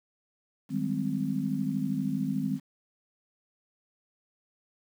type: chord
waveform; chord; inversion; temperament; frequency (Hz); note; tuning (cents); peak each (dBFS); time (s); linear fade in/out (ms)
sine; Ab major seventh; second; just; 155.74 / 194.67 / 207.7 / 259.6; Eb3 / G3 / Ab3 / C4; +2 / -12 / 0 / -13; -34 / -33 / -33 / -31; 0.69-2.6; 50
effects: 9-bit